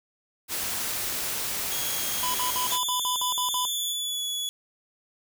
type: noise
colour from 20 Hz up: white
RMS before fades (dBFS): -30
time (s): 0.48-2.79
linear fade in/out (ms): 50
type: tone with vibrato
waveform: 10% pulse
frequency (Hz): 3276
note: G#7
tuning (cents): -24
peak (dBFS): -25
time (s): 1.71-3.93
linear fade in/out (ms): 10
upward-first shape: sine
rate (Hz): 2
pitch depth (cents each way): 13
type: tone bursts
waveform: square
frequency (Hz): 1000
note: B5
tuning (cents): +21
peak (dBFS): -28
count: 9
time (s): 2.23-3.652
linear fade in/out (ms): 0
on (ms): 110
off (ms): 54
type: tone with pitch glide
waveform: sawtooth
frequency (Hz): 3520 to 3396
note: A7 to G#7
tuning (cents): 0 to +38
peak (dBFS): -25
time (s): 2.71-4.49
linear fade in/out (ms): 0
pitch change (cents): -62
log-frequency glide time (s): 3.65-4.24
effects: none